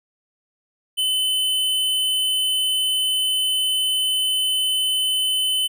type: tone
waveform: square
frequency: 3033 Hz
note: F#7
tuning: 42 cents sharp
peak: -19 dBFS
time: 0.97-5.68 s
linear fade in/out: 20 ms
effects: none